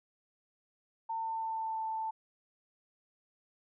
sine tone with pitch glide, 900 to 885 Hz, A5 to A5, +39 to +10 cents, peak -33 dBFS, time 1.09-2.11 s, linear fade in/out 10 ms, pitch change -29 cents, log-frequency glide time 1.2-1.84 s, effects none

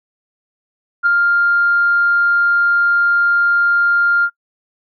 sine tone with ADSR envelope, 1400 Hz, F6, 4 cents sharp, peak -7 dBFS, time 1.03-4.3 s, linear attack 34 ms, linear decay 7 ms, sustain -3 dB, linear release 62 ms, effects noise-tail reverb RT60 0.1 s tail -25 dB re dry + tanh soft clip ceiling -4 dBFS

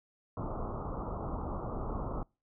pink low-pass noise, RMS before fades -37 dBFS, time 0.37-2.23 s, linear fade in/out 2 ms, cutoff 1300 Hz, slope 96 dB/octave, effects noise-tail reverb RT60 0.3 s tail -26 dB re dry

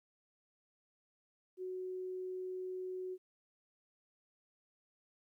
sine tone, 369.9 Hz, F#4, in tune, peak -39 dBFS, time 1.57-3.18 s, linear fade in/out 50 ms, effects 13-bit

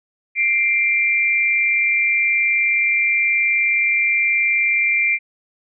sine tone pair together, 2100 / 2361 Hz, C7 / D7, +6 / +9 cents, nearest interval major second, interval 203 cents, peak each -19 / -16 dBFS, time 0.35-5.19 s, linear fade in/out 50 ms, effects none

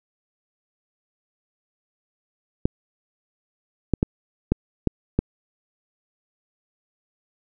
clicks, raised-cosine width 3 ms, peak -5 dBFS, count 6, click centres 2.655 / 3.937 / 4.029 / 4.52 / 4.873 / 5.19 s, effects none

